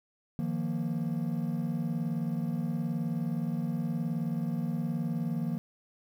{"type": "chord", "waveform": "triangle", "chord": "Eb suspended second", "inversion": "none", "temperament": "equal", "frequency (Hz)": [155.56, 174.61, 233.1], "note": ["Eb3", "F3", "Bb3"], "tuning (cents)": [0, 0, 0], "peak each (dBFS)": -31, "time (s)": [0.39, 5.58], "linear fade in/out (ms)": 0, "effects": ["tanh soft clip ceiling -21 dBFS", "10-bit"]}